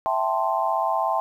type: chord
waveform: sine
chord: A minor seventh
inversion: second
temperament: equal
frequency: 659.3 / 784 / 880 / 1046.5 Hz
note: E5 / G5 / A5 / C6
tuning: 0 / 0 / 0 / 0 cents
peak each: -26 dBFS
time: 0.06-1.2 s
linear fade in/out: 0 ms
effects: 9-bit